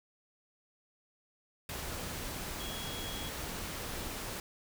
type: tone in noise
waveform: sine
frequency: 3322 Hz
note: G#7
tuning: in tune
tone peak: -44 dBFS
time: 2.6-3.29 s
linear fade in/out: 2 ms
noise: pink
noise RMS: -40 dBFS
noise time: 1.69-4.4 s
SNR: -7 dB
effects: none